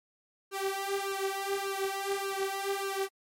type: tone with flanger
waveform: sawtooth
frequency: 392 Hz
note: G4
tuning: in tune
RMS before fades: -33 dBFS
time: 0.51-3.09 s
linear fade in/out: 50 ms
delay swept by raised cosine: 0.71 to 4.11 ms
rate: 1.7 Hz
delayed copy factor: +0.9
effects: MP3 64 kbps